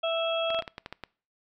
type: harmonic tone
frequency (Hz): 659.3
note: E5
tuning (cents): 0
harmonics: 1 / 2 / 4 / 5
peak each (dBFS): -26 / -35 / -37 / -33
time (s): 0.03-0.61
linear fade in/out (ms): 10
type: clicks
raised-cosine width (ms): 0.3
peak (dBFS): -21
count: 9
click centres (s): 0.504 / 0.546 / 0.59 / 0.623 / 0.678 / 0.781 / 0.861 / 0.926 / 1.037
effects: noise-tail reverb RT60 0.4 s tail -23 dB re dry